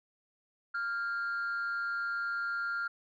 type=tone pair together; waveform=sine; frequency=1394 / 1612.3 Hz; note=F6 / G6; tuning=-4 / +48 cents; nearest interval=minor third; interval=252 cents; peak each=-30 / -39 dBFS; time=0.74-2.88 s; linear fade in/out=10 ms; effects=tanh soft clip ceiling -29 dBFS